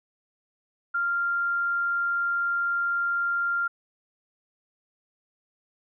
sine tone, 1392 Hz, F6, 6 cents flat, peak -23 dBFS, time 0.94-3.68 s, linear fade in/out 10 ms, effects none

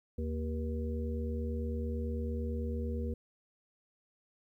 harmonic tone with a mistuned harmonic, 77.78 Hz, D#2, in tune, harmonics 1 / 3 / 5 / 6, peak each -34 / -39 / -45 / -42 dBFS, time 0.18-3.14 s, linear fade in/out 5 ms, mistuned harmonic 6, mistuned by +41 cents, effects 12-bit

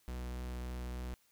45% pulse tone with vibrato, 61.74 Hz, B1, in tune, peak -39 dBFS, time 0.08-1.14 s, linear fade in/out 0 ms, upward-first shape triangle, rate 3.4 Hz, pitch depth 8 cents each way, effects white hiss -71 dBFS RMS until 1.31 s

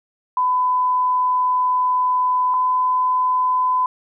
sine tone pair in turn, 1004 / 1009.8 Hz, B5 / B5, +28 / +38 cents, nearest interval unison, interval 10 cents, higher second, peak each -15 dBFS, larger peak neither, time 0.37-2.54 / 2.54-3.86 s, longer first, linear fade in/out 2 ms, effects none

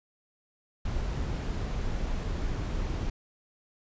brown noise, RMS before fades -31 dBFS, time 0.85-3.1 s, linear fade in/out 5 ms, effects resampled to 16000 Hz

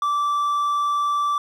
triangle tone, 1165 Hz, D6, 14 cents flat, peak -17 dBFS, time 0.02-1.38 s, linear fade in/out 2 ms, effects none

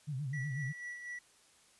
sine tone with vibrato, 138.59 Hz, C#3, in tune, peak -35 dBFS, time 0.07-0.73 s, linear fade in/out 20 ms, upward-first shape sine, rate 8.1 Hz, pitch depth 160 cents each way
triangle tone with tremolo, 1947 Hz, B6, 25 cents flat, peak -38 dBFS, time 0.33-1.19 s, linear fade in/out 5 ms, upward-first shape sine, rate 4.1 Hz, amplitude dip 50%
effects white hiss -65 dBFS RMS until 1.79 s + resampled to 24000 Hz

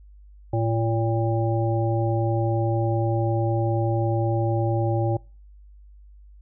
harmonic tone with a mistuned harmonic, 114 Hz, A#2, 38 cents flat, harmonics 1 / 3 / 5 / 7, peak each -22 / -27 / -29 / -30 dBFS, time 0.53-5.17 s, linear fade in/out 5 ms, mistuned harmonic 1, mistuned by -18 cents, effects noise-tail reverb RT60 0.4 s tail -26 dB re dry + added 50 Hz sine -45 dBFS peak until 6.41 s

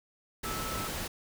sine tone in noise, 1310 Hz, E6, 11 cents flat, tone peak -38 dBFS, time 0.44-0.88 s, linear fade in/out 10 ms, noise pink, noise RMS -36 dBFS, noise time 0.43-1.08 s, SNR -5 dB, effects none

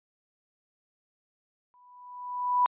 sine tone with exponential growth, 987.8 Hz, B5, in tune, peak -18 dBFS, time 1.74-2.66 s, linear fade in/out 0 ms, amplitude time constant 200 ms, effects resampled to 8000 Hz

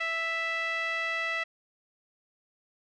5% pulse tone with low-pass filter, 659.3 Hz, E5, in tune, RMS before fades -31 dBFS, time 0-1.44 s, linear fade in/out 10 ms, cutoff 2200 Hz, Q 3.1, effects none

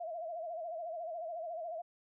sine tone with vibrato, 667 Hz, E5, 20 cents sharp, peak -38 dBFS, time 0-1.82 s, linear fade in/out 10 ms, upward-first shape sine, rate 14 Hz, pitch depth 100 cents each way, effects none

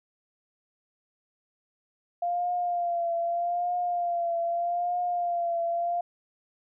sine tone with vibrato, 695 Hz, F5, 9 cents flat, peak -25 dBFS, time 2.22-6.01 s, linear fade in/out 5 ms, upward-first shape triangle, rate 0.81 Hz, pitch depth 47 cents each way, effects none

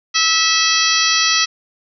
harmonic tone with a mistuned harmonic, 650 Hz, E5, 24 cents flat, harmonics 2 / 3 / 4 / 5 / 6 / 7 / 8 / 9, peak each -21 / -21 / -21 / -21 / -21 / -21 / -21 / -21 dBFS, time 0.14-1.46 s, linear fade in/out 20 ms, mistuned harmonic 6, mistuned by +46 cents, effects none

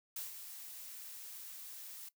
blue noise with ADSR envelope, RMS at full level -41 dBFS, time 0.16-2.09 s, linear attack 4 ms, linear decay 150 ms, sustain -8 dB, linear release 6 ms, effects noise-tail reverb RT60 0.1 s tail -18 dB re dry

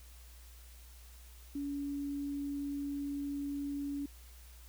sine tone, 283.8 Hz, C#4, 41 cents sharp, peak -35 dBFS, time 1.55-4.06 s, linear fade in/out 5 ms, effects added 60 Hz sine -52 dBFS peak until 4.68 s + white hiss -60 dBFS RMS until 4.68 s

